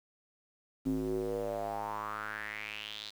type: tone with band-pass filter sweep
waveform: square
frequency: 53 Hz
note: G#1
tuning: 36 cents sharp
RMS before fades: -37 dBFS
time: 0.85-3.11 s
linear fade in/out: 20 ms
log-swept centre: 260 to 4100 Hz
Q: 5.2
effects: 9-bit